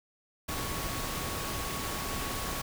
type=tone in noise; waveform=sine; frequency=1113 Hz; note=C#6; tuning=7 cents sharp; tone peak=-42 dBFS; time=0.48-2.62 s; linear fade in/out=10 ms; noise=pink; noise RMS=-35 dBFS; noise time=0.48-2.62 s; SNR=-10 dB; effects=none